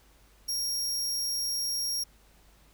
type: tone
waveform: sawtooth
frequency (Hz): 5590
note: F8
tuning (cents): +1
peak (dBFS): -26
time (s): 0.48-2.04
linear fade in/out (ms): 10
effects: added 50 Hz sine -59 dBFS peak until 2.73 s + pink hiss -62 dBFS RMS until 2.73 s